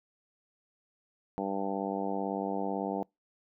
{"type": "harmonic tone", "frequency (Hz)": 98, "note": "G2", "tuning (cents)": 0, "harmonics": [2, 3, 4, 5, 6, 7, 8, 9], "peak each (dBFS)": [-37, -37, -40, -38, -43, -39, -39, -41], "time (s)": [1.38, 3.03], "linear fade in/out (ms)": 0, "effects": ["noise-tail reverb RT60 0.2 s tail -26 dB re dry"]}